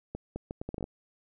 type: accelerating click train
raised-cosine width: 2 ms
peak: -22 dBFS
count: 10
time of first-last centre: 0.15-0.841 s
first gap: 210 ms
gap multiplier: 0.71
effects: none